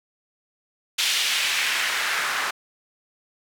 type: noise with band-pass filter sweep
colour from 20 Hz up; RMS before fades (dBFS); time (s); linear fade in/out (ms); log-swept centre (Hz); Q
white; -24; 0.98-2.51; 10; 3400 to 1300; 1.5
effects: none